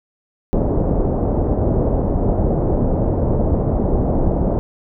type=low-pass noise; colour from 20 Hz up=pink; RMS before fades=-17 dBFS; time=0.53-4.59 s; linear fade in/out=0 ms; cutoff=680 Hz; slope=24 dB/octave; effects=none